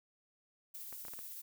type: noise with tremolo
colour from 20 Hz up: violet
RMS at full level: -46 dBFS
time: 0.74-1.42 s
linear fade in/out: 10 ms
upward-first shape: sine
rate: 16 Hz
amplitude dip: 25%
type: clicks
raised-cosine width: 0.5 ms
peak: -36 dBFS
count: 5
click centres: 0.927 / 1.051 / 1.083 / 1.136 / 1.19 s
effects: none